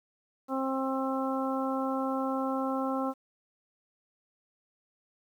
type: harmonic tone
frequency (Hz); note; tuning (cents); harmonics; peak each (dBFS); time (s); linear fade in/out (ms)
265.6; C4; +26; 1 / 2 / 3 / 4 / 5; -31 / -34 / -36 / -37 / -38; 0.48-3.14; 50
effects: 10-bit